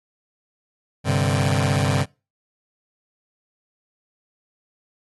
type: chord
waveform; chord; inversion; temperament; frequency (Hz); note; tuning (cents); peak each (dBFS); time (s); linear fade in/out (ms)
sawtooth; G suspended fourth; none; just; 98 / 130.67 / 147; G2 / C3 / D3; 0 / -2 / +2; -18; 1.04-2.06; 50
effects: noise-tail reverb RT60 0.3 s tail -26 dB re dry + AAC 32 kbps